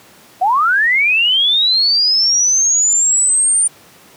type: linear sweep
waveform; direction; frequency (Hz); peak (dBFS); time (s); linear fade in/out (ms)
sine; up; 698.5 to 9090; -10; 0.41-3.68; 10
effects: pink hiss -44 dBFS RMS until 4.16 s + high-pass 150 Hz 12 dB/octave